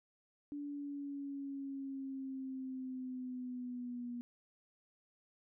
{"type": "linear sweep", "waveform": "sine", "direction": "down", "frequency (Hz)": [290, 240.5], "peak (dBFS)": -40, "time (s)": [0.52, 4.21], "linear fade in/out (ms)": 0, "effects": []}